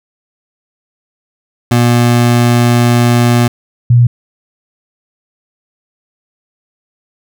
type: tone pair in turn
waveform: 25% pulse / sine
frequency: 120 / 120.48 Hz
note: B2 / B2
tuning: -49 / -42 cents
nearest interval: unison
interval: 7 cents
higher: second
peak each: -3 dBFS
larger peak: neither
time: 1.71-3.48 / 3.9-4.07 s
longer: first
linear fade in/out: 5 ms
effects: none